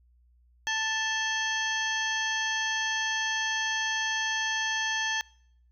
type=harmonic tone with a mistuned harmonic; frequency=880 Hz; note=A5; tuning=in tune; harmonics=1 / 2 / 3 / 4 / 5 / 6 / 7; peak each=-35 / -29 / -38 / -34 / -41 / -44 / -36 dBFS; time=0.67-5.21 s; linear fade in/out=0 ms; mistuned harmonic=4; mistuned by=-140 cents; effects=noise-tail reverb RT60 0.7 s tail -26 dB re dry + added 60 Hz sine -59 dBFS peak until 5.71 s